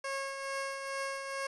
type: tone with tremolo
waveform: 15% pulse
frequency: 545 Hz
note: C#5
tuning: 29 cents flat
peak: -27 dBFS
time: 0.04-1.47 s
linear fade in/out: 5 ms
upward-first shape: triangle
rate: 2.3 Hz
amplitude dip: 50%
effects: resampled to 24000 Hz + 10-bit